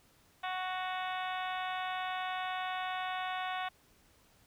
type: harmonic tone with a mistuned harmonic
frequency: 370 Hz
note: F#4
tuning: in tune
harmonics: 2 / 3 / 4 / 5 / 6 / 7 / 8 / 9 / 10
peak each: -37 / -41 / -43 / -45 / -47 / -48 / -49 / -50 / -51 dBFS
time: 0.43-3.69 s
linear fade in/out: 10 ms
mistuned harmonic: 9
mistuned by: +45 cents
effects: pink hiss -66 dBFS RMS until 4.46 s